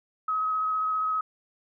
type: tone with vibrato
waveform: sine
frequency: 1273 Hz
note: D#6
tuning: 39 cents sharp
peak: -24 dBFS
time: 0.28-1.21 s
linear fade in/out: 5 ms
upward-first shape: sine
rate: 15 Hz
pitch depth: 11 cents each way
effects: none